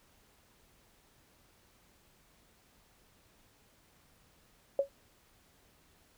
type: tone with exponential decay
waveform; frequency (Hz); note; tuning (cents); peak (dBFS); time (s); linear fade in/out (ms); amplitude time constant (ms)
sine; 555; C#5; +2; -21; 4.79-4.89; 2; 21
effects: pink hiss -66 dBFS RMS until 6.17 s